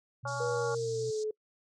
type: tone with vibrato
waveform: sine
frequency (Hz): 122.2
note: B2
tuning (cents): -18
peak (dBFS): -39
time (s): 0.23-1.11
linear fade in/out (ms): 10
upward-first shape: sine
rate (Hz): 2.5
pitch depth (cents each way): 36
type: harmonic tone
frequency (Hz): 280.9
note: C#4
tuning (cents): +23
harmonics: 2 / 3 / 4 / 5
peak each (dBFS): -39 / -39 / -39 / -39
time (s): 0.25-0.75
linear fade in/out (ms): 5
type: band-pass noise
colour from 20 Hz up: white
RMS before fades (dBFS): -48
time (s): 0.27-1.24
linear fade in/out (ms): 10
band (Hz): 4100 to 7500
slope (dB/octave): 48
type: tone with pitch glide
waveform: sine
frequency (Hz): 482.8 to 430.1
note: B4 to A4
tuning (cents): -39 to -39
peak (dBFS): -30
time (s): 0.4-1.31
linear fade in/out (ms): 5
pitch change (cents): -200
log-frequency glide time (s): 0.51-1.19
effects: noise-tail reverb RT60 0.1 s tail -25 dB re dry